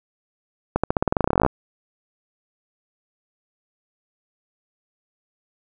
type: accelerating click train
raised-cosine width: 1 ms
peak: -4 dBFS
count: 20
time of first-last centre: 0.76-1.464 s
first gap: 76 ms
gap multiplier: 0.91
effects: none